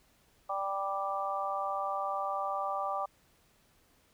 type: harmonic tone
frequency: 196 Hz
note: G3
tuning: in tune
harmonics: 3 / 4 / 5 / 6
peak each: -38 / -35 / -41 / -35 dBFS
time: 0.49-3.06 s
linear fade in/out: 10 ms
effects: pink hiss -67 dBFS RMS until 4.13 s